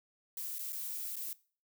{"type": "noise with dropouts", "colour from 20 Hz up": "violet", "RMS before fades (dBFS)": -40, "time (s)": [0.37, 1.33], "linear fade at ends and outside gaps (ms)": 1, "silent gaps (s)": [[0.584, 0.591], [0.723, 0.729], [1.157, 1.166]], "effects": ["noise-tail reverb RT60 0.4 s tail -20 dB re dry"]}